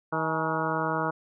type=harmonic tone with a mistuned harmonic; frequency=159.2 Hz; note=D#3; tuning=40 cents sharp; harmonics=1 / 2 / 3 / 4 / 5 / 6 / 7 / 8 / 9; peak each=-34 / -34 / -34 / -34 / -34 / -34 / -34 / -34 / -34 dBFS; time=0.12-1.11 s; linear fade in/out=10 ms; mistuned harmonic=5; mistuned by=+83 cents; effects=none